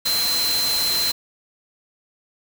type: tone in noise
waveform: sine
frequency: 4100 Hz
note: C8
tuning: 36 cents flat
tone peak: -20 dBFS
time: 0.05-1.12 s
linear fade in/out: 10 ms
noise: white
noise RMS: -25 dBFS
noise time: 0.05-1.12 s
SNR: +2 dB
effects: none